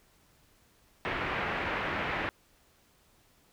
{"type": "low-pass noise", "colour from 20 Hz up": "white", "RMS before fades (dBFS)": -33, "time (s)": [1.05, 2.29], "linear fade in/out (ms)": 0, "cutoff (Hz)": 2300, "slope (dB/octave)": 24, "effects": ["pink hiss -65 dBFS RMS until 3.52 s"]}